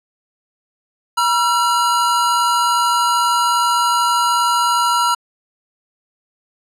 square tone pair together, 960 / 1356.5 Hz, B5 / E6, -49 / +49 cents, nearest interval tritone, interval 598 cents, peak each -17 dBFS, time 1.17-5.15 s, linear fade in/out 10 ms, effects low-pass 12000 Hz 12 dB/octave

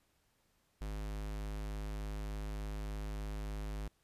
square tone, 51.7 Hz, G#1, 7 cents flat, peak -39 dBFS, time 0.81-3.88 s, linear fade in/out 5 ms, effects pink hiss -75 dBFS RMS until 4.03 s + resampled to 32000 Hz

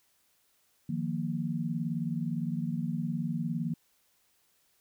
sine chord, Eb suspended second, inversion none, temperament just, 155.56 / 175.01 / 233.3 Hz, Eb3 / F3 / Bb3, 0 / +4 / +2 cents, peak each -34 dBFS, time 0.89-3.74 s, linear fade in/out 5 ms, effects white hiss -70 dBFS RMS until 4.8 s

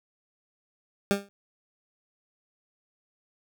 20% pulse tone with exponential decay, 200 Hz, G3, 35 cents sharp, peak -13 dBFS, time 1.11-1.29 s, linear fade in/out 0 ms, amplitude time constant 37 ms, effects none

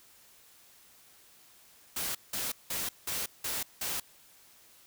white noise bursts, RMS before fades -34 dBFS, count 6, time 1.96-4 s, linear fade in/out 5 ms, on 190 ms, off 180 ms, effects white hiss -59 dBFS RMS until 4.86 s

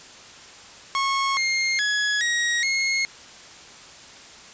sawtooth tone with pitch steps, 1094 / 2129 / 1683 / 1893 / 2157 Hz, C#6 / C7 / G#6 / A#6 / C#7, -23 / +30 / +23 / +26 / -48 cents, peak -17 dBFS, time 0.95-3.05 s, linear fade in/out 0 ms, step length 420 ms, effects white hiss -44 dBFS RMS until 4.53 s + resampled to 16000 Hz

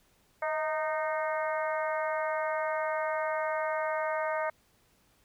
harmonic tone with a mistuned harmonic, 307.9 Hz, D#4, 18 cents flat, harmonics 2 / 3 / 4 / 5 / 6 / 7, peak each -31 / -35 / -37 / -39 / -41 / -42 dBFS, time 0.42-4.5 s, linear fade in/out 5 ms, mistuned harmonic 2, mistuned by +40 cents, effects pink hiss -67 dBFS RMS until 5.24 s

